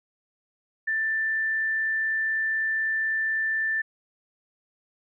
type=tone; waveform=sine; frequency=1772 Hz; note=A6; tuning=12 cents sharp; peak=-23 dBFS; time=0.87-3.82 s; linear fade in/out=10 ms; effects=none